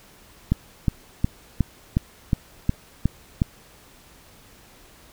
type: click train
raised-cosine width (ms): 5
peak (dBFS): -6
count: 9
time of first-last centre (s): 0.52-3.419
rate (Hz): 2.76
effects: pink hiss -51 dBFS RMS until 5.12 s